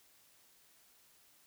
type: silence
effects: white hiss -66 dBFS RMS until 1.46 s